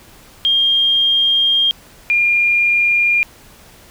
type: tone pair in turn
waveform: sine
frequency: 3215 / 2409 Hz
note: G7 / D7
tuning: +43 / +43 cents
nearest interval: perfect fourth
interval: 500 cents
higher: first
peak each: -11 dBFS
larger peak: neither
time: 0.45-1.71 / 2.1-3.23 s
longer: first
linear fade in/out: 0 ms
effects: pink hiss -44 dBFS RMS until 3.9 s